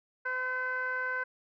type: tone with low-pass filter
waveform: 15% pulse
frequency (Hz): 510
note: C5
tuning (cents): -44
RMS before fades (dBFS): -33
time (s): 0.25-1.24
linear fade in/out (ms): 10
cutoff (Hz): 1600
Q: 4.7
effects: none